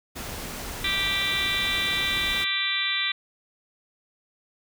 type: noise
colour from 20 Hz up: pink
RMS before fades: -35 dBFS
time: 0.15-2.45 s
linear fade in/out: 20 ms
type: harmonic tone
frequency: 392 Hz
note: G4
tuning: in tune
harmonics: 3 / 4 / 5 / 6 / 7 / 8 / 9 / 10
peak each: -37 / -37 / -30 / -29 / -39 / -35 / -29 / -30 dBFS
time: 0.84-3.12 s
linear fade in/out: 5 ms
effects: none